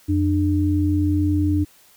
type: tone pair together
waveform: sine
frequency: 89.01 / 299.4 Hz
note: F2 / D4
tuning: +33 / +33 cents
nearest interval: octave + major sixth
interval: 2100 cents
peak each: -19 dBFS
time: 0.08-1.65 s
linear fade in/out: 20 ms
effects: white hiss -53 dBFS RMS until 1.96 s